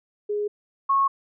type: tone pair in turn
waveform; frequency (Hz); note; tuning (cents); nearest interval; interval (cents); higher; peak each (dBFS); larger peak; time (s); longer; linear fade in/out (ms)
sine; 415.3 / 1096; G#4 / C#6; 0 / -20; octave + perfect fourth; 1680; second; -23 / -17; second; 0.29-0.48 / 0.89-1.08; neither; 10
effects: none